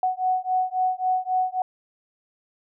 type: beating tone pair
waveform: sine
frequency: 740 / 743.7 Hz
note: F#5 / F#5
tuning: 0 / +9 cents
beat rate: 3.7 Hz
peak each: -24 dBFS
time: 0.03-1.62 s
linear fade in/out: 2 ms
effects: none